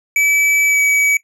square tone with pitch glide, 2300 to 2278 Hz, D7 to C#7, -37 to +47 cents, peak -12 dBFS, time 0.16-1.17 s, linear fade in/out 2 ms, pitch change -16 cents, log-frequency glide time 0.67-0.8 s, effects noise-tail reverb RT60 0.1 s tail -19 dB re dry + low-pass 12000 Hz 12 dB/octave

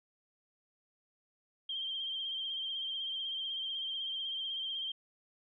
sine tone with vibrato, 3168 Hz, G7, 18 cents sharp, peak -35 dBFS, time 1.69-4.92 s, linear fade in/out 5 ms, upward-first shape triangle, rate 16 Hz, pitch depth 50 cents each way, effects none

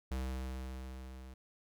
square tone with level ramp, 64.8 Hz, C2, 16 cents flat, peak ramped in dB -35 to -49 dBFS, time 0.11-1.34 s, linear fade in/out 5 ms, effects none

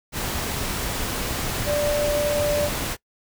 sine tone in noise, 587.3 Hz, D5, in tune, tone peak -20 dBFS, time 1.65-2.7 s, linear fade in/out 50 ms, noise pink, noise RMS -27 dBFS, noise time 0.12-2.97 s, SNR +4 dB, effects noise-tail reverb RT60 0.1 s tail -22 dB re dry

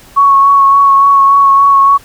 sine tone with vibrato, 1108.7 Hz, C#6, in tune, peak -3 dBFS, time 0.16-1.98 s, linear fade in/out 20 ms, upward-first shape sine, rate 3.5 Hz, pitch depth 17 cents each way, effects pink hiss -39 dBFS RMS until 2.04 s

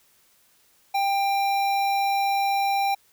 square tone with notch filter, 792 Hz, G5, 18 cents sharp, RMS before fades -23 dBFS, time 0.94-2.95 s, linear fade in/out 10 ms, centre 8200 Hz, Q 1, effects white hiss -61 dBFS RMS until 3.12 s

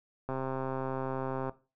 click train, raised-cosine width 1 ms, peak -21 dBFS, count 160, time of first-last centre 0.29-1.495 s, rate 132 Hz, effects noise-tail reverb RT60 0.3 s tail -17 dB re dry

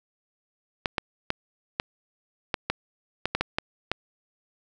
clicks, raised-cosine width 0.3 ms, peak -8 dBFS, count 11, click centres 0.858 / 0.982 / 1.304 / 1.799 / 2.542 / 2.7 / 3.256 / 3.35 / 3.41 / 3.585 / 3.916 s, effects none

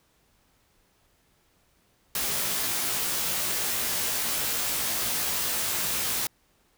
white noise with comb filter, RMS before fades -28 dBFS, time 2.15-6.27 s, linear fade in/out 2 ms, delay 17 ms, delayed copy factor +1, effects pink hiss -66 dBFS RMS until 6.77 s

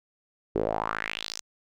sawtooth tone with band-pass filter sweep, 54 Hz, A1, 32 cents flat, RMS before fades -31 dBFS, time 0.55-1.41 s, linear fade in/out 5 ms, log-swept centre 380 to 6600 Hz, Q 3.9, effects none

